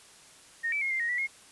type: tone with pitch steps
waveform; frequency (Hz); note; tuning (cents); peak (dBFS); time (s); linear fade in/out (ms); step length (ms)
sine; 1848 / 2312 / 2152 / 2094 / 1873 / 1955 / 2154; A#6 / D7 / C7 / C7 / A#6 / B6 / C7; -16 / -28 / +48 / +1 / +8 / -18 / +50; -27; 0.63-1.274; 20; 92
effects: white hiss -54 dBFS RMS until 1.51 s + resampled to 24000 Hz